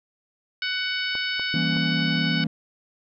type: harmonic tone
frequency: 746 Hz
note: F#5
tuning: 14 cents sharp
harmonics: 2 / 3 / 4 / 5 / 6 / 7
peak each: -29 / -31 / -30 / -34 / -34 / -37 dBFS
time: 0.62-2.44 s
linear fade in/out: 2 ms
type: clicks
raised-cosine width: 1 ms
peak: -23 dBFS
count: 3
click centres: 1.153 / 1.396 / 1.768 s
type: chord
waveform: triangle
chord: E diminished seventh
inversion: none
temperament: equal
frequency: 164.81 / 196 / 233.1 / 277.2 Hz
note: E3 / G3 / Bb3 / Db4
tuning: 0 / 0 / 0 / 0 cents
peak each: -23 / -29 / -26 / -29 dBFS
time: 1.54-2.47 s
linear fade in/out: 2 ms
effects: none